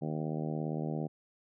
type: harmonic tone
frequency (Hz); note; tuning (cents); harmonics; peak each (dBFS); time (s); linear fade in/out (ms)
77.6; D#2; -4; 2 / 3 / 4 / 5 / 6 / 7 / 8 / 9 / 10; -35 / -39 / -41 / -43 / -45 / -46 / -47 / -48 / -49; 0.01-1.08; 20
effects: none